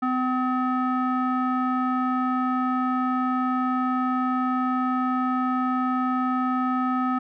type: tone with low-pass filter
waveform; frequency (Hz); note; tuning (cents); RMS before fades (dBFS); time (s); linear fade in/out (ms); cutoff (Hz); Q
square; 254.9; C4; -45; -24; 0.02-7.19; 10; 1300; 3.7
effects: none